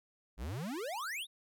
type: exponential sweep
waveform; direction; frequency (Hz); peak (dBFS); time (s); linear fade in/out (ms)
square; up; 49 to 3880; -38; 0.37-1.27; 50
effects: none